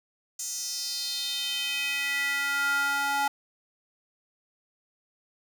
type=tone with high-pass filter sweep; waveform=square; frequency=280.8 Hz; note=C#4; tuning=22 cents sharp; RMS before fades=-29 dBFS; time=0.39-3.28 s; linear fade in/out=5 ms; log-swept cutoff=6800 to 950 Hz; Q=3.9; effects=none